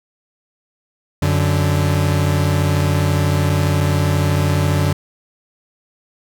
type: tone pair together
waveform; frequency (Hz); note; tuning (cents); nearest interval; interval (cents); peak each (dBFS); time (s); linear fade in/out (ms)
40% pulse; 92.4 / 146.68; F#2 / D3; -2 / -2; minor sixth; 800; -16; 1.22-4.93; 5
effects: none